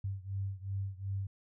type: beating tone pair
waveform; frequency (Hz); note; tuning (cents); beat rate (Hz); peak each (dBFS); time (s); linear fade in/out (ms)
sine; 96.7 / 99.4; G2 / G2; -23 / +25; 2.7; -37 / -39; 0.04-1.27; 5
effects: none